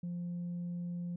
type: tone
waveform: sine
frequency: 174.61 Hz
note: F3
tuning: in tune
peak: -34 dBFS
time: 0.03-1.16 s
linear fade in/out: 5 ms
effects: tanh soft clip ceiling -34 dBFS